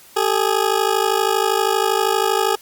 20% pulse ring-modulated tone, 415.3 Hz, G#4, in tune, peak -8 dBFS, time 0.16-2.56 s, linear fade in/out 10 ms, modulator 26.3 Hz, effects white hiss -46 dBFS RMS until 2.61 s + Opus 48 kbps

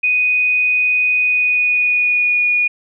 sine tone with pitch glide, 2489 to 2450 Hz, D#7 to D#7, 0 to -27 cents, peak -12 dBFS, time 0.03-2.68 s, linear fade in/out 10 ms, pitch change -27 cents, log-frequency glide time 1.2-2.47 s, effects none

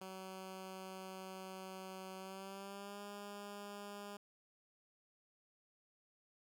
10% pulse tone with pitch glide, 188.8 to 203.5 Hz, F#3 to G#3, +35 to -35 cents, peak -39 dBFS, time 0.01-4.17 s, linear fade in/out 5 ms, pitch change +130 cents, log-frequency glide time 2.17-3.01 s, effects none

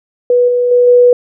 sine tone with level steps, 490 Hz, B4, 14 cents flat, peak -6 / -9 / -5 / -3 dBFS, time 0.3-1.13 s, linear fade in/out 2 ms, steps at 0.48 / 0.71 / 0.87 s, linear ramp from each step 5 ms, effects none

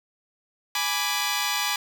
10% pulse chord, G# diminished, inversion none, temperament equal, 830.6 / 987.8 / 1174.7 Hz, G#5 / B5 / D6, 0 / 0 / 0 cents, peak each -20 dBFS, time 0.75-1.76 s, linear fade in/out 2 ms, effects none

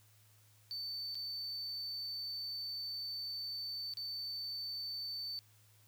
triangle tone with dropouts, 4536 Hz, C#8, 39 cents sharp, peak -38 dBFS, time 0.71-5.39 s, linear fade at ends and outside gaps 0 ms, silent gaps 1.146-1.153 / 3.937-3.971 s, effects added 106 Hz sine -65 dBFS peak until 5.87 s + white hiss -68 dBFS RMS until 5.87 s

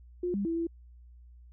sine tone with pitch steps, 355.8 / 200.2 / 331.6 / 334.4 Hz, F4 / G3 / E4 / E4, +32 / +37 / +10 / +25 cents, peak -28 dBFS, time 0.23-0.67 s, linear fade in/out 5 ms, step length 110 ms, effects added 60 Hz sine -50 dBFS peak until 1.52 s

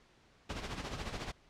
pink noise with tremolo, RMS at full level -38 dBFS, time 0.49-1.32 s, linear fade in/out 10 ms, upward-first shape sine, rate 14 Hz, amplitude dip 60%, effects pink hiss -65 dBFS RMS until 1.49 s + low-pass 5000 Hz 12 dB/octave

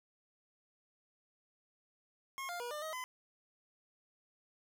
25% pulse tone with pitch steps, 1080 / 701 / 481.9 / 599 / 630 / 1015 Hz, C#6 / F5 / B4 / D5 / D#5 / B5, -45 / +6 / -43 / +34 / +21 / +47 cents, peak -36 dBFS, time 2.38-3.04 s, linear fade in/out 0 ms, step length 110 ms, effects none

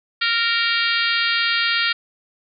harmonic tone, 463.8 Hz, A#4, 9 cents flat, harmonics 3 / 4 / 5 / 6 / 7 / 8 / 9 / 10, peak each -23 / -24 / -25 / -26 / -26 / -27 / -28 / -28 dBFS, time 0.21-1.93 s, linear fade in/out 10 ms, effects none

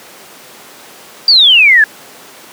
sine exponential sweep, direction down, 4781 to 1661.2 Hz, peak -3 dBFS, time 1.28-1.84 s, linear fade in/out 2 ms, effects pink hiss -35 dBFS RMS until 2.52 s + high-pass 300 Hz 12 dB/octave

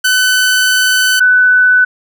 sawtooth / sine tone pair in turn, 1507 / 1497.5 Hz, F#6 / F#6, +31 / +20 cents, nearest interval unison, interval 11 cents, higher first, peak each -5 dBFS, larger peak neither, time 0.04-1.2 / 1.2-1.85 s, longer first, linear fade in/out 10 ms, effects none

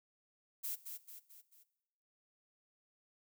violet noise with echo, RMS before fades -40 dBFS, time 0.63-0.76 s, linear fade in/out 20 ms, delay 220 ms, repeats 4, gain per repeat -6 dB, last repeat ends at 1.64 s, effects noise-tail reverb RT60 0.9 s tail -17 dB re dry

